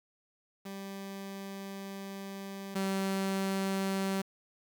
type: tone pair in turn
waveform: sawtooth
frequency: 196 / 193.41 Hz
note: G3 / G3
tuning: 0 / -23 cents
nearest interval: unison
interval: 23 cents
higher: first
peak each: -36 / -26 dBFS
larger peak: second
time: 0.65-2.75 / 2.75-4.22 s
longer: first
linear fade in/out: 10 ms
effects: 9-bit